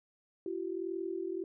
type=tone pair together; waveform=sine; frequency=339.7 / 381.3 Hz; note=F4 / G4; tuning=-48 / -48 cents; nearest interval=major second; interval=200 cents; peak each=-37 / -37 dBFS; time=0.46-1.44 s; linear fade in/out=2 ms; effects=none